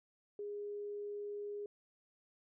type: tone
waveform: sine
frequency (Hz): 411.3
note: G#4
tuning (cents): -17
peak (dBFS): -40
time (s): 0.39-1.66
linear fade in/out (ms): 2
effects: none